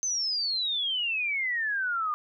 sine exponential sweep, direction down, 6272 to 1197 Hz, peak -26 dBFS, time 0.03-2.14 s, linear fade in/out 0 ms, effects none

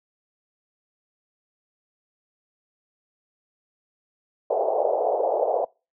pink band-pass noise, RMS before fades -23 dBFS, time 4.5-5.65 s, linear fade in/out 5 ms, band 450 to 770 Hz, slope 48 dB/octave, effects noise-tail reverb RT60 0.3 s tail -26 dB re dry

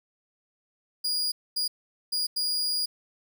40% pulse tone bursts at uneven times, 4868 Hz, D#8, 39 cents flat, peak -24 dBFS, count 4, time 1.04-1.32 / 1.56-1.68 / 2.12-2.27 / 2.36-2.86 s, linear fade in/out 10 ms, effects none

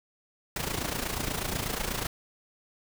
pink noise with amplitude modulation, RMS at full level -29 dBFS, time 0.56-2.07 s, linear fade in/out 2 ms, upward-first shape sine, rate 28.2 Hz, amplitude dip 70%, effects none

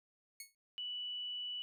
10% pulse tone with exponential decay, 2200 Hz, C#7, 14 cents flat, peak -34 dBFS, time 0.4-0.55 s, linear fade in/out 2 ms, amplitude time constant 31 ms
sine tone, 2960 Hz, F#7, in tune, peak -39 dBFS, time 0.78-1.62 s, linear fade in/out 0 ms
effects none

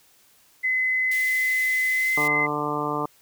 sine tone with pitch glide, 2033 to 2059 Hz, B6 to C7, +50 to -28 cents, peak -20 dBFS, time 0.63-2.47 s, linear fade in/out 20 ms, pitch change +22 cents, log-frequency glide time 1.94-2.15 s
white high-pass noise, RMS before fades -37 dBFS, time 1.11-2.28 s, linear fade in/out 5 ms, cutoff 2100 Hz, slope 48 dB/octave
harmonic tone, 148.2 Hz, D3, 16 cents sharp, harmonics 1 / 2 / 3 / 4 / 5 / 6 / 7 / 8, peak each -35 / -31 / -31 / -35 / -34 / -32 / -31 / -30 dBFS, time 2.17-3.06 s, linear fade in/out 5 ms
effects white hiss -58 dBFS RMS until 3.21 s

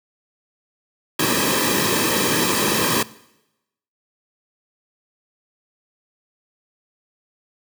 pink noise with comb filter, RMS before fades -19 dBFS, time 1.19-3.03 s, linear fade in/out 5 ms, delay 1.4 ms, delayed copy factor -0.7, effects noise-tail reverb RT60 0.9 s tail -20 dB re dry + high-pass 150 Hz 12 dB/octave

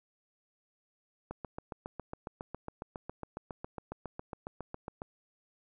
click train, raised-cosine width 1 ms, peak -25 dBFS, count 28, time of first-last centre 1.31-5.019 s, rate 7.28 Hz, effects none

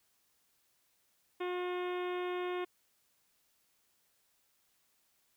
harmonic tone, 359.3 Hz, F4, 49 cents sharp, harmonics 1 / 2 / 3 / 4 / 5 / 6 / 7 / 8 / 9 / 10, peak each -35 / -44 / -44 / -50 / -51 / -50 / -52 / -56 / -56 / -57 dBFS, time 1.4-2.65 s, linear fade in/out 10 ms, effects white hiss -74 dBFS RMS until 5.36 s

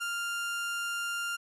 30% pulse tone, 1396.9 Hz, F6, in tune, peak -29 dBFS, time 0-1.37 s, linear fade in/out 20 ms, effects resampled to 32000 Hz

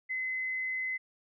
sine tone, 2040 Hz, C7, 44 cents flat, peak -31 dBFS, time 0.09-0.98 s, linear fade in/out 20 ms, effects none

